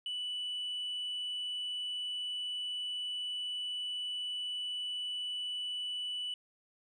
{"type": "tone", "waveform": "sine", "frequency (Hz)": 2968, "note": "F#7", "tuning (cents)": 5, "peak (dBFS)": -33, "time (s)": [0.06, 6.34], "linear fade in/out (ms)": 2, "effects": ["tanh soft clip ceiling -33 dBFS"]}